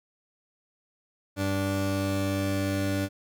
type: tone pair together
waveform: 30% pulse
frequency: 97.1 / 291.2 Hz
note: G2 / D4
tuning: -16 / -15 cents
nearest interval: octave + perfect fifth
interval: 1901 cents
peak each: -26 dBFS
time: 1.36-3.09 s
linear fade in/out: 50 ms
effects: none